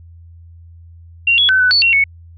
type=tone with pitch steps; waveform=sine; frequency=2759 / 3365 / 1523 / 1497 / 4454 / 2736 / 2212 Hz; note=F7 / G#7 / F#6 / F#6 / C#8 / F7 / C#7; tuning=-22 / +22 / +50 / +20 / +7 / -36 / -4 cents; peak=-9 dBFS; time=1.27-2.04 s; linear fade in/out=5 ms; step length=110 ms; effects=added 84 Hz sine -37 dBFS peak until 2.37 s